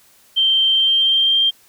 sine tone with pitch glide, 3136 to 3178 Hz, G7 to G7, 0 to +23 cents, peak -12 dBFS, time 0.36-1.51 s, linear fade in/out 20 ms, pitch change +23 cents, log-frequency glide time 0.72-1.4 s, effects white hiss -52 dBFS RMS until 1.68 s

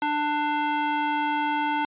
square tone with high-pass filter, 296.6 Hz, D4, 17 cents sharp, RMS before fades -25 dBFS, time 0.02-1.85 s, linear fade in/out 2 ms, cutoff 600 Hz, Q 6.4, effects resampled to 8000 Hz

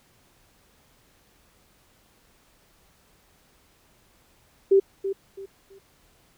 sine tone with echo, 390.4 Hz, G4, 7 cents flat, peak -13 dBFS, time 4.71-4.8 s, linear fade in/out 10 ms, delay 330 ms, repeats 3, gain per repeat -11 dB, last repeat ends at 5.79 s, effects pink hiss -61 dBFS RMS until 6.37 s

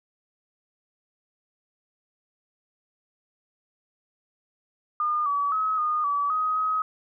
sine tone with pitch steps, 1214 / 1142 / 1279 / 1226 / 1147 / 1258 / 1267 Hz, D#6 / D6 / D#6 / D#6 / D6 / D#6 / D#6, -43 / -49 / +47 / -26 / -41 / +19 / +31 cents, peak -22 dBFS, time 5-6.82 s, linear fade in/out 2 ms, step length 260 ms, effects none

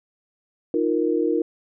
sine chord, Eb suspended second, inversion none, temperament just, 311.1 / 350 / 466.7 Hz, Eb4 / F4 / Bb4, 0 / +4 / +2 cents, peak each -23 dBFS, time 0.74-1.42 s, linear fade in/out 2 ms, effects none

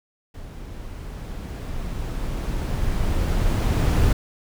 brown noise with level ramp, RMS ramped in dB -37 to -17 dBFS, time 0.34-4.13 s, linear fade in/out 5 ms, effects none

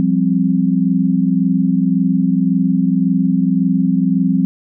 sine chord, F suspended second, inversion none, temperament just, 174.61 / 196.44 / 261.9 Hz, F3 / G3 / C4, 0 / +4 / +2 cents, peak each -16 dBFS, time 0-4.45 s, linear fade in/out 0 ms, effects none

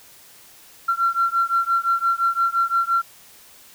sine beating tone pair, 1362 / 1367.8 Hz, F6 / F6, -44 / -36 cents, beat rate 5.8 Hz, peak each -20 dBFS, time 0.88-3.02 s, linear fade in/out 10 ms, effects tanh soft clip ceiling -10 dBFS + white hiss -48 dBFS RMS until 3.74 s

